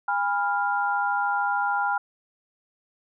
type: chord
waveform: sine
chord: F diminished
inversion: first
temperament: equal with one note detuned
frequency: 814.5 / 987.8 / 1396.9 Hz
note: Ab5 / Cb6 / F6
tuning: -34 / 0 / 0 cents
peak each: -25 / -29 / -26 dBFS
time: 0.08-1.98 s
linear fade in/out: 5 ms
effects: none